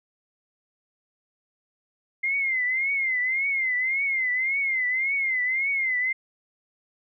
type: tone with vibrato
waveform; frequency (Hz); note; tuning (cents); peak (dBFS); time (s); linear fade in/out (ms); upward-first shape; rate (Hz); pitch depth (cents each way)
sine; 2100; C7; +6; -22; 2.23-6.13; 10; triangle; 1.8; 120
effects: none